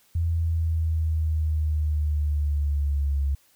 sine linear sweep, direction down, 83.9 to 69.2 Hz, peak -21 dBFS, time 0.15-3.35 s, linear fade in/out 5 ms, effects white hiss -61 dBFS RMS until 3.55 s

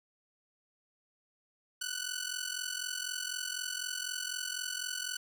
10% pulse ring-modulated tone, 1487 Hz, F#6, 8 cents sharp, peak -24 dBFS, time 1.81-5.17 s, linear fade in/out 5 ms, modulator 22 Hz, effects 11-bit

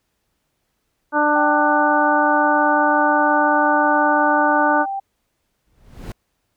harmonic tone, 296.9 Hz, D4, 19 cents sharp, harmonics 1 / 2 / 3 / 4 / 5, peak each -21 / -21 / -18 / -22 / -20 dBFS, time 1.12-4.86 s, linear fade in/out 50 ms
sine tone, 785 Hz, G5, 2 cents sharp, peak -22 dBFS, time 1.35-5 s, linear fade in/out 10 ms
brown noise with exponential growth, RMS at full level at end -26 dBFS, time 5.66-6.12 s, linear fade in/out 2 ms, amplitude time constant 100 ms
effects pink hiss -71 dBFS RMS until 6.56 s

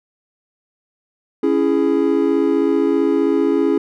triangle chord, C# minor, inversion none, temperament just, 277.2 / 332.6 / 415.8 Hz, C#4 / E4 / G#4, 0 / +16 / +2 cents, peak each -16 dBFS, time 1.43-3.78 s, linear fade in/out 5 ms, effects none

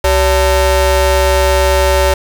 30% pulse ring-modulated tone, 317.9 Hz, D#4, 37 cents sharp, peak -3 dBFS, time 0.04-2.14 s, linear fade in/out 5 ms, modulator 253 Hz, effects none

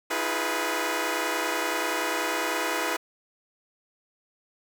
10% pulse chord, F half-diminished seventh, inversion third, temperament equal with one note detuned, 319 / 349.2 / 415.3 / 493.9 Hz, Eb4 / F4 / Ab4 / Cb5, +43 / 0 / 0 / 0 cents, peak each -23 / -24 / -24 / -22 dBFS, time 0.1-2.97 s, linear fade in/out 10 ms, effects none

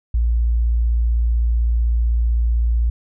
sine tone, 57.9 Hz, A#1, 11 cents flat, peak -14 dBFS, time 0.14-2.9 s, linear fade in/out 5 ms, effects none

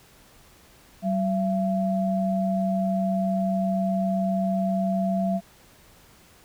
sine tone pair together, 190.5 / 676.9 Hz, G3 / E5, -49 / +46 cents, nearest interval octave + minor seventh, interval 2195 cents, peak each -23 / -26 dBFS, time 1.02-5.41 s, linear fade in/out 50 ms, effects pink hiss -54 dBFS RMS until 6.44 s

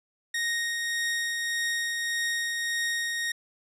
sawtooth tone with tremolo, 1865 Hz, A#6, in tune, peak -22 dBFS, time 0.34-3.32 s, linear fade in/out 5 ms, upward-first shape triangle, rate 1.7 Hz, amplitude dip 30%, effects low-pass 11000 Hz 12 dB/octave

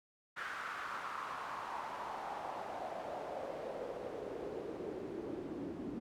pink noise with band-pass filter sweep, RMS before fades -43 dBFS, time 0.36-6 s, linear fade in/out 20 ms, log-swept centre 1500 to 280 Hz, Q 3.5, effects none

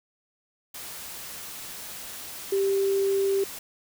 sine tone in noise, 392 Hz, G4, in tune, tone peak -21 dBFS, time 2.52-3.44 s, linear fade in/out 5 ms, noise white, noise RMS -39 dBFS, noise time 0.74-3.59 s, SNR +15 dB, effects none

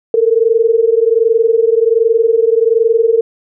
sine tone pair together, 444.9 / 466.2 Hz, A4 / A#4, +19 / 0 cents, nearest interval minor second, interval 81 cents, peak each -11 dBFS, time 0.14-3.21 s, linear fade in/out 2 ms, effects none

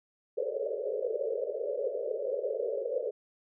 pink band-pass noise, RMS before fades -33 dBFS, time 0.37-3.11 s, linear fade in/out 10 ms, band 410 to 590 Hz, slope 96 dB/octave, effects none

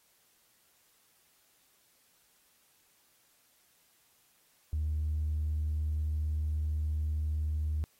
triangle tone with tanh clipping, 76.6 Hz, D#2, 27 cents flat, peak -29 dBFS, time 4.73-7.84 s, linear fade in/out 0 ms, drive 5 dB, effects white hiss -68 dBFS RMS until 7.99 s + AAC 48 kbps

